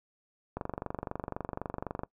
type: click train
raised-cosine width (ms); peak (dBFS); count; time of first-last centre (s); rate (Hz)
1; -20; 36; 0.57-2.034; 23.9
effects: noise-tail reverb RT60 0.1 s tail -21 dB re dry